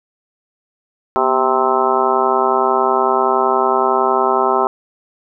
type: harmonic tone with a mistuned harmonic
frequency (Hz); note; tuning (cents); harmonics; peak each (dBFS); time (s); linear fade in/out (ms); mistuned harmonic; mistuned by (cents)
130.81; C3; 0; 2 / 3 / 4 / 5 / 6 / 7 / 8 / 9 / 10; -28 / -18 / -26 / -21 / -19 / -21 / -19 / -29 / -20; 1.16-4.67; 0; 2; -130
effects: none